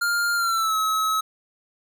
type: tone with pitch glide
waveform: square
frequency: 1403 to 1286.6 Hz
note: F6 to E6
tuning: +8 to -42 cents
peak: -21 dBFS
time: 0.01-1.21 s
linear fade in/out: 10 ms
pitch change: -150 cents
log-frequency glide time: 0.35-0.76 s
effects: none